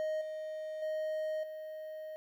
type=tone with level steps; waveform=triangle; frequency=623 Hz; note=D#5; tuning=2 cents sharp; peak=-30 / -36 / -31 / -39 dBFS; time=0-2.16 s; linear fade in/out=0 ms; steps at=0.21 / 0.82 / 1.43 s; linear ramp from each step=5 ms; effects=11-bit